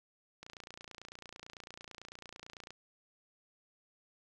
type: click train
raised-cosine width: 0.2 ms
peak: -30 dBFS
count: 67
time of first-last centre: 0.43-2.706 s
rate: 29 Hz
effects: none